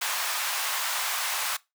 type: high-pass noise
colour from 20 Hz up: pink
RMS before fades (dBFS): -29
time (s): 0.01-1.57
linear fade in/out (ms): 10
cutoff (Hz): 840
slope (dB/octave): 24
effects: noise-tail reverb RT60 0.2 s tail -20 dB re dry